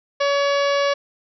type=harmonic tone; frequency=565 Hz; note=C#5; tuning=33 cents sharp; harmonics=1 / 2 / 3 / 4 / 5 / 6 / 7 / 8 / 9 / 10; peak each=-18 / -24 / -28 / -30 / -32 / -34 / -35 / -36 / -37 / -38 dBFS; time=0.2-0.94 s; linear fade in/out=10 ms; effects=none